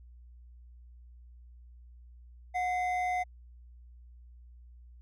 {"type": "tone pair together", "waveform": "triangle", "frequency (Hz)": [728.1, 2057], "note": ["F#5", "C7"], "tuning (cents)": [-28, -30], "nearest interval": "octave + tritone", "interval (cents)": 1798, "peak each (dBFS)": [-27, -35], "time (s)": [2.54, 3.24], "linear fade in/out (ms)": 20, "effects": ["added 60 Hz sine -50 dBFS peak until 5.01 s"]}